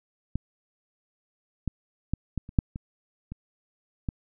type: clicks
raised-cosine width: 5 ms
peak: -15 / -15 / -13 / -16 / -29 / -7 / -22 / -24 / -16 dBFS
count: 9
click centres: 0.356 / 1.677 / 2.136 / 2.377 / 2.491 / 2.588 / 2.759 / 3.32 / 4.088 s
effects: none